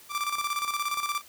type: tone with tremolo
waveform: sawtooth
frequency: 1174.7 Hz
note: D6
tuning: in tune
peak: -22 dBFS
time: 0.09-1.22 s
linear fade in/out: 50 ms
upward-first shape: square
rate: 17 Hz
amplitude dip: 60%
effects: white hiss -52 dBFS RMS until 1.28 s